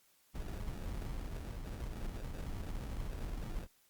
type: noise with sample-and-hold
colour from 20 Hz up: brown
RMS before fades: -41 dBFS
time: 0.34-3.67 s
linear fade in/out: 20 ms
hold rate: 1050 Hz
effects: white hiss -70 dBFS RMS until 3.89 s + Opus 48 kbps